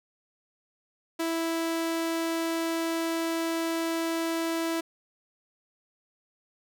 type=tone; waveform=sawtooth; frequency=329.6 Hz; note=E4; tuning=in tune; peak=-23 dBFS; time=1.19-4.81 s; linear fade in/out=10 ms; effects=none